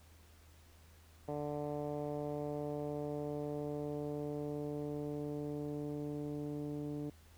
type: tone with low-pass filter sweep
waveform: 10% pulse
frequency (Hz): 147.2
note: D3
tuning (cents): +4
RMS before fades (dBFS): -40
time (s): 1.28-7.1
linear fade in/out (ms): 5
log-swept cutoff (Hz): 650 to 330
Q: 1.6
effects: added 80 Hz sine -60 dBFS peak until 7.37 s + pink hiss -65 dBFS RMS until 7.37 s